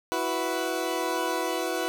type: chord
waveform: 20% pulse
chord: E suspended second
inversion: none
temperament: equal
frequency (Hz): 329.6 / 370 / 493.9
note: E4 / F#4 / B4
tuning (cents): 0 / 0 / 0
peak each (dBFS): -26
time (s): 0.12-1.88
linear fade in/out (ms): 0
effects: none